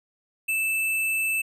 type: tone with sample-and-hold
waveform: sine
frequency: 2637 Hz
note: E7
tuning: in tune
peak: -22 dBFS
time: 0.48-1.42 s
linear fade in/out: 10 ms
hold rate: 11025 Hz
effects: resampled to 32000 Hz